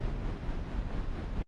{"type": "noise with tremolo", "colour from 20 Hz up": "brown", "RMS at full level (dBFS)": -32, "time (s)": [0, 1.43], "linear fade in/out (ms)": 10, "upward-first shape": "sine", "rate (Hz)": 4.4, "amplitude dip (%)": 35, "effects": ["low-pass 4000 Hz 12 dB/octave", "Opus 24 kbps"]}